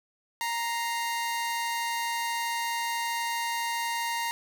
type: tone pair together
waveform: sawtooth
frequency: 932.3 / 2093 Hz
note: A#5 / C7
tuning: 0 / 0 cents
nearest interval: octave + major second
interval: 1400 cents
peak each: -25 / -34 dBFS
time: 0.41-4.31 s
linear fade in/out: 0 ms
effects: 9-bit